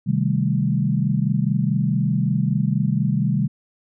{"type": "chord", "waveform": "sine", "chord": "A half-diminished seventh", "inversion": "first", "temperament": "equal", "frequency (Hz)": [130.81, 155.56, 196, 220], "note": ["C3", "Eb3", "G3", "A3"], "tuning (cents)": [0, 0, 0, 0], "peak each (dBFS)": [-22, -22, -22, -27], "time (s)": [0.06, 3.48], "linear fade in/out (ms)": 20, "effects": []}